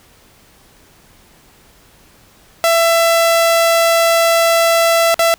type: tone with dropouts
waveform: sawtooth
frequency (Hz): 668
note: E5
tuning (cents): +23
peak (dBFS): -6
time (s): 2.64-5.34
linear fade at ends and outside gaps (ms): 0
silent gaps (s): 5.143-5.193
effects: pink hiss -48 dBFS RMS until 5.38 s